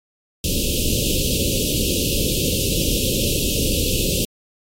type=band-stop noise; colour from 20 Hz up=pink; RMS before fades=-21 dBFS; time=0.44-4.25 s; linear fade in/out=2 ms; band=570 to 2600 Hz; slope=96 dB/octave; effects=AAC 48 kbps